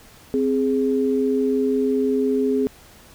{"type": "tone pair together", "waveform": "sine", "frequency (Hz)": [261.6, 415.7], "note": ["C4", "G#4"], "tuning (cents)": [0, 2], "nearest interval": "minor sixth", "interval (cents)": 802, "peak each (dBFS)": -20, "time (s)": [0.34, 2.67], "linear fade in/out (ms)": 0, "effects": ["pink hiss -48 dBFS RMS until 3.14 s"]}